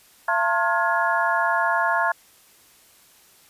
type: tone cluster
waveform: sine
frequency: 679 / 902 / 1070 / 1418 / 1681 Hz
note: F5 / A5 / C6 / F6 / G#6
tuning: -49 / +43 / +38 / +26 / +20 cents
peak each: -25 dBFS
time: 0.28-2.12 s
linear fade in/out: 5 ms
effects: white hiss -54 dBFS RMS until 3.49 s + resampled to 32000 Hz